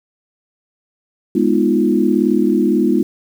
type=chord; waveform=sine; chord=F half-diminished seventh; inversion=first; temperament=equal; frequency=207.7 / 246.9 / 311.1 / 349.2 Hz; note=Ab3 / Cb4 / Eb4 / F4; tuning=0 / 0 / 0 / 0 cents; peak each=-17 dBFS; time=1.35-3.03 s; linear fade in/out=5 ms; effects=7-bit